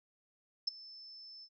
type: tone with ADSR envelope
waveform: sine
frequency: 5274 Hz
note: E8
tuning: in tune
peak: -27 dBFS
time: 0.67-1.49 s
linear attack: 9 ms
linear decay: 13 ms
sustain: -22 dB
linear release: 59 ms
effects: none